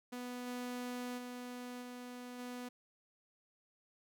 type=tone with level steps; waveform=sawtooth; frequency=246.9 Hz; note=B3; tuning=in tune; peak=-38 / -36 / -40 / -42 / -39 dBFS; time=0.12-2.69 s; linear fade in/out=10 ms; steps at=0.46 / 1.17 / 1.81 / 2.38 s; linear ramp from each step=20 ms; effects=none